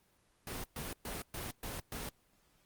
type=noise bursts; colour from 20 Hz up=pink; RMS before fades=-41 dBFS; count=6; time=0.47-2.09 s; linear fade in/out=2 ms; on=170 ms; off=120 ms; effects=pink hiss -71 dBFS RMS until 2.65 s + Opus 24 kbps